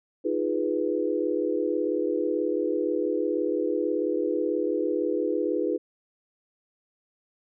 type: chord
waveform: sine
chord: F half-diminished seventh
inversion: third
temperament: equal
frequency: 311.1 / 349.2 / 415.3 / 493.9 Hz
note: Eb4 / F4 / Ab4 / Cb5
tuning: 0 / 0 / 0 / 0 cents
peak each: -29 dBFS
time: 0.24-5.78 s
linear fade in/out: 20 ms
effects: none